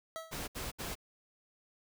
25% pulse tone with exponential decay, 649 Hz, E5, 27 cents flat, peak -33 dBFS, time 0.16-0.45 s, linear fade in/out 0 ms, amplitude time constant 62 ms
pink noise bursts, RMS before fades -40 dBFS, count 3, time 0.31-0.954 s, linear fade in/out 20 ms, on 170 ms, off 67 ms
effects none

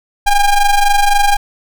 square ring-modulated tone, 401.1 Hz, G4, 40 cents sharp, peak -6 dBFS, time 0.26-1.37 s, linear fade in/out 10 ms, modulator 413 Hz, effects none

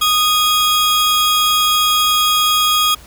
40% pulse tone pair together, 1238 / 3305 Hz, D#6 / G#7, -9 / -9 cents, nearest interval octave + perfect fourth, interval 1700 cents, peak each -14 dBFS, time 0.01-2.95 s, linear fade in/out 10 ms, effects added 60 Hz sine -42 dBFS peak until 3.06 s + pink hiss -42 dBFS RMS until 3.06 s

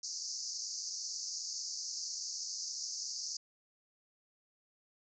white band-pass noise, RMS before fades -41 dBFS, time 0.03-3.37 s, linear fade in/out 5 ms, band 4600 to 6700 Hz, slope 96 dB/octave, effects none

